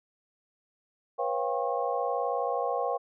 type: tone cluster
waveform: sine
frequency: 487.2 / 546 / 700 / 793 / 1084 Hz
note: B4 / C#5 / F5 / G5 / C#6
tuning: -24 / -26 / +4 / +20 / -39 cents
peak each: -32 / -33 / -33 / -33 / -35 dBFS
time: 1.18-2.98 s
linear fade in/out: 20 ms
effects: none